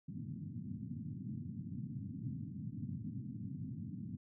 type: band-pass noise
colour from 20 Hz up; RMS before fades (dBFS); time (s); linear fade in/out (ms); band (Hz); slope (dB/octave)
pink; -44; 0.08-4.17; 10; 100 to 260; 48
effects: none